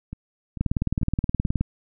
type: two click trains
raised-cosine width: 5 ms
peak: -10 / -20 dBFS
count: 20 / 4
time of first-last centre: 0.61-1.61 / 0.13-1.457 s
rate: 19 / 2.26 Hz
effects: none